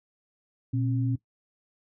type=tone pair together; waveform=sine; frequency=120 / 269.4 Hz; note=B2 / C#4; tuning=-49 / -49 cents; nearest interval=octave + major second; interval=1400 cents; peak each=-25 / -30 dBFS; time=0.73-1.16 s; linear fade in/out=10 ms; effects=noise-tail reverb RT60 0.1 s tail -17 dB re dry

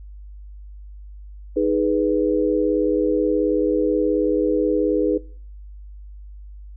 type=chord; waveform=sine; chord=G# minor; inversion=second; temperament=equal; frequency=311.1 / 415.3 / 493.9 Hz; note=D#4 / G#4 / B4; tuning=0 / 0 / 0 cents; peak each=-21 dBFS; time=1.56-5.18 s; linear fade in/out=10 ms; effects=noise-tail reverb RT60 0.5 s tail -22 dB re dry + added 50 Hz sine -36 dBFS peak until 6.76 s

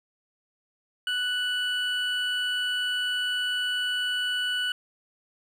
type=tone pair together; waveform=triangle; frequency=1484.2 / 2960 Hz; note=F#6 / F#7; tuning=+5 / 0 cents; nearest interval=octave; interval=1195 cents; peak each=-27 / -26 dBFS; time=1.07-4.72 s; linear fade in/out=2 ms; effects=none

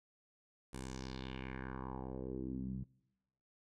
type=tone with low-pass filter sweep; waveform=10% pulse; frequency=65 Hz; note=C2; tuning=11 cents flat; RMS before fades=-44 dBFS; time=0.73-2.84 s; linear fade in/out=5 ms; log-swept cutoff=10000 to 150 Hz; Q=3; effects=noise-tail reverb RT60 1.0 s tail -23 dB re dry

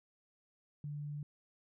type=tone; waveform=sine; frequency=146.83 Hz; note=D3; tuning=in tune; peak=-39 dBFS; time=0.84-1.23 s; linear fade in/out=2 ms; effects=none

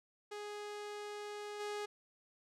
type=tone with level steps; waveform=sawtooth; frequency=415.3 Hz; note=G#4; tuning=in tune; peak=-39 / -35 dBFS; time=0.31-1.86 s; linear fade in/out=10 ms; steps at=1.59 s; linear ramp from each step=20 ms; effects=low-pass 8000 Hz 12 dB/octave

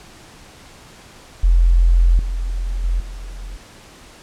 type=tone with level steps; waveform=sine; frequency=43 Hz; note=F1; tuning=26 cents flat; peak=-9 / -19 / -15 / -28 dBFS; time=1.43-3.57 s; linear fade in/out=10 ms; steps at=2.19 / 2.84 / 3 s; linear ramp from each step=2 ms; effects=pink hiss -43 dBFS RMS until 4.22 s + low-pass 9000 Hz 12 dB/octave

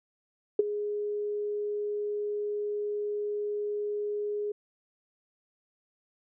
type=tone with ADSR envelope; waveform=sine; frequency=415.3 Hz; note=G#4; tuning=in tune; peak=-15 dBFS; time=0.59-4.52 s; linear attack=4 ms; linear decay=19 ms; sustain=-14 dB; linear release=6 ms; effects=none

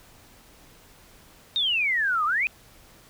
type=exponential two-way sweep; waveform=sine; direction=down then up; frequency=3762 to 1174.7 to 2567 Hz; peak=-21 dBFS; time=1.56-2.47 s; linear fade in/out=0 ms; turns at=2.25 s; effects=pink hiss -53 dBFS RMS until 3.09 s

